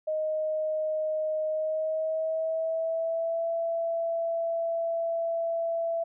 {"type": "tone with pitch glide", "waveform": "sine", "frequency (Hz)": [622.3, 667], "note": ["D#5", "E5"], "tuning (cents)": [0, 20], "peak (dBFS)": -26, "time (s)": [0.07, 6.04], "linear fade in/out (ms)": 10, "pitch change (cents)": 120, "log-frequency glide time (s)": [1.48, 3.48], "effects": []}